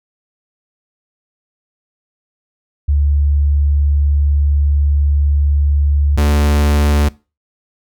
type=tone pair in turn; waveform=sine / 45% pulse; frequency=72.1 / 73.32 Hz; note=D2 / D2; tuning=-31 / -2 cents; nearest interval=unison; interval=29 cents; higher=second; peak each=-10 dBFS; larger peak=neither; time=2.88-6.17 / 6.17-7.09 s; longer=first; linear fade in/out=10 ms; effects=noise-tail reverb RT60 0.3 s tail -22 dB re dry